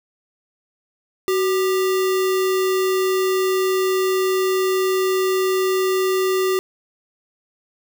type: tone with sample-and-hold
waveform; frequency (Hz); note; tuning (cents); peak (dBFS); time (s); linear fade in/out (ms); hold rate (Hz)
sine; 375.8; F#4; +27; -16; 1.28-6.59; 0; 1575
effects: none